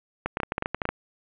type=clicks; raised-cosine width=0.5 ms; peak=-11 dBFS; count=12; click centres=0.26 / 0.371 / 0.402 / 0.433 / 0.521 / 0.581 / 0.624 / 0.659 / 0.746 / 0.818 / 0.854 / 0.89 s; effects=resampled to 8000 Hz + 8-bit